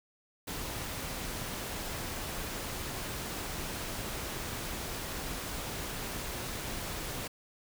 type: noise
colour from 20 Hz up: pink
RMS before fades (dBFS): -38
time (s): 0.47-7.28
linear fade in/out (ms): 10
effects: none